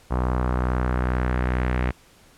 sawtooth tone with low-pass filter sweep, 62.3 Hz, B1, 16 cents sharp, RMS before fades -23 dBFS, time 0.1-1.92 s, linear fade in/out 20 ms, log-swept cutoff 1100 to 2100 Hz, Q 2, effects pink hiss -54 dBFS RMS until 2.37 s + low-pass 12000 Hz 12 dB/octave

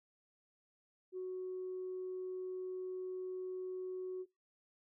sine tone, 370 Hz, F#4, in tune, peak -38 dBFS, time 1.12-4.26 s, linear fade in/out 50 ms, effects noise-tail reverb RT60 0.2 s tail -23 dB re dry + tanh soft clip ceiling -35 dBFS

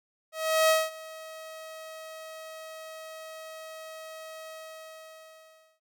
sawtooth tone with ADSR envelope, 637 Hz, D#5, 41 cents sharp, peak -15 dBFS, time 0.32-5.8 s, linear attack 370 ms, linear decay 210 ms, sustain -22 dB, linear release 1300 ms, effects none

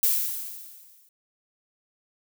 violet noise with exponential decay, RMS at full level -20 dBFS, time 0.03-1.09 s, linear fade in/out 2 ms, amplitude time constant 230 ms, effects none

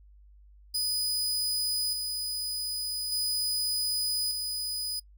sawtooth tone with tremolo, 4978 Hz, D#8, in tune, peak -24 dBFS, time 0.74-5 s, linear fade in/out 10 ms, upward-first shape square, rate 0.42 Hz, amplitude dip 35%, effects noise-tail reverb RT60 0.1 s tail -26 dB re dry + added 50 Hz sine -52 dBFS peak until 5.17 s

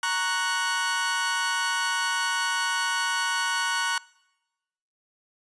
sawtooth chord, F# major, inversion first, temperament equal, 932.3 / 1108.7 / 1480 Hz, A#5 / C#6 / F#6, 0 / 0 / 0 cents, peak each -26 / -27 / -23 dBFS, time 0.03-3.98 s, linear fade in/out 2 ms, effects noise-tail reverb RT60 1.0 s tail -24 dB re dry + resampled to 22050 Hz

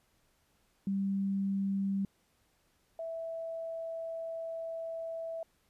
sine tone pair in turn, 196 / 657.5 Hz, G3 / E5, 0 / -5 cents, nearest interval octave + major sixth, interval 2095 cents, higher second, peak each -29 / -36 dBFS, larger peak first, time 0.87-2.05 / 2.99-5.43 s, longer second, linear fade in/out 2 ms, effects pink hiss -72 dBFS RMS until 5.69 s + resampled to 32000 Hz

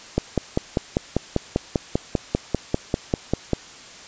click train, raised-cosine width 2 ms, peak -5 dBFS, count 18, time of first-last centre 0.18-3.533 s, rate 5.07 Hz, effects white hiss -42 dBFS RMS until 4.07 s + resampled to 16000 Hz

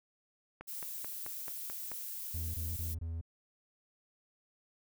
click train, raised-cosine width 0.5 ms, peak -30 dBFS, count 7, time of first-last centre 0.61-1.917 s, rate 4.59 Hz
violet noise, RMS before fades -42 dBFS, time 0.67-2.95 s, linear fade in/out 20 ms
triangle tone bursts, 82.3 Hz, E2, 2 cents flat, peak -34 dBFS, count 4, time 2.34-3.212 s, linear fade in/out 5 ms, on 200 ms, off 24 ms
effects none

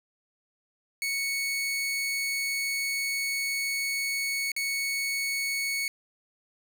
sawtooth tone with dropouts, 2217 Hz, C#7, in tune, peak -24 dBFS, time 1.02-5.88 s, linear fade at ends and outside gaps 1 ms, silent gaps 4.518-4.564 s, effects none

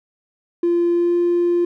triangle tone with pitch glide, 344.7 to 347.9 Hz, F4 to F4, -23 to -7 cents, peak -11 dBFS, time 0.63-1.65 s, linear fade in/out 5 ms, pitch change +16 cents, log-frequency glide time 0.92-1.16 s, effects tanh soft clip ceiling -11 dBFS

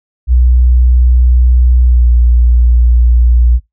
sine tone with pitch glide, 61.6 to 59.71 Hz, B1 to A#1, -4 to +42 cents, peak -4 dBFS, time 0.27-3.6 s, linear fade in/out 50 ms, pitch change -54 cents, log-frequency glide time 1.83-2.09 s, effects noise-tail reverb RT60 0.2 s tail -24 dB re dry

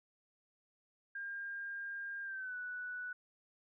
sine tone with pitch glide, 1606 to 1481.2 Hz, G6 to F#6, +41 to +1 cents, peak -40 dBFS, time 1.15-3.13 s, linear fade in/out 5 ms, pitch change -140 cents, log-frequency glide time 2.23-2.56 s, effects none

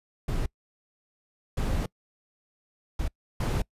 brown noise bursts at uneven times, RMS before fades -27 dBFS, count 4, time 0.28-0.46 / 1.57-1.86 / 2.99-3.08 / 3.4-3.62 s, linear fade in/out 5 ms, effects noise-tail reverb RT60 0.1 s tail -25 dB re dry + resampled to 32000 Hz

